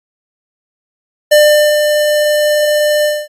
square tone with ADSR envelope, 598 Hz, D5, 31 cents sharp, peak -4 dBFS, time 1.31-3.28 s, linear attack 13 ms, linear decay 440 ms, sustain -6 dB, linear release 230 ms, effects AAC 48 kbps

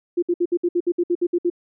sine tone bursts, 349.2 Hz, F4, in tune, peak -16 dBFS, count 12, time 0.17-1.501 s, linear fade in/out 10 ms, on 55 ms, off 61 ms, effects none

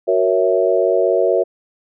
sine chord, F# dominant seventh, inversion none, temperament equal, 370 / 466.2 / 554.4 / 659.3 Hz, F#4 / A#4 / C#5 / E5, 0 / 0 / 0 / 0 cents, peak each -18 dBFS, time 0.07-1.44 s, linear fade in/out 20 ms, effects none

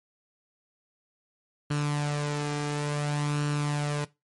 sawtooth tone with flanger, 146.83 Hz, D3, in tune, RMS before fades -28 dBFS, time 1.7-4.05 s, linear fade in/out 10 ms, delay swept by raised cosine 0.7 to 2.5 ms, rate 0.57 Hz, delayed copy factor +0.5, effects noise-tail reverb RT60 0.2 s tail -18 dB re dry + MP3 48 kbps

